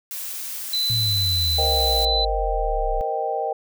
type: noise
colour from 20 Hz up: blue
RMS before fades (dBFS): -31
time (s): 0.11-2.05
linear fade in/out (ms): 0
type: tone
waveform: sine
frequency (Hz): 4013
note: B7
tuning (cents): +27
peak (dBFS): -20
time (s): 0.73-2.25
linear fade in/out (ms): 5
type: exponential sweep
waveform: sine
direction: down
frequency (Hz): 118.9 to 30.39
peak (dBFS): -23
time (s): 0.9-3.01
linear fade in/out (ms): 0
type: chord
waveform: sine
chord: C minor seventh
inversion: third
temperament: equal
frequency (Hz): 466.2 / 523.3 / 622.3 / 784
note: Bb4 / C5 / Eb5 / G5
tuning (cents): 0 / 0 / 0 / 0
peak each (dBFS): -28 / -31 / -28 / -25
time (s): 1.58-3.53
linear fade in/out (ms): 5
effects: none